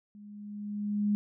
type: tone with level ramp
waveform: sine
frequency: 206.8 Hz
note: G#3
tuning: 7 cents flat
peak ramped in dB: -47 to -23 dBFS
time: 0.15-1.15 s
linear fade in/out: 0 ms
effects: none